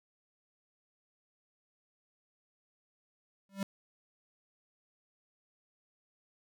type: tone with exponential growth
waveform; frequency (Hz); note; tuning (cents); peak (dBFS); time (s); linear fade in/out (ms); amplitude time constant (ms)
square; 196; G3; 0; -29; 3.49-3.63; 2; 29
effects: none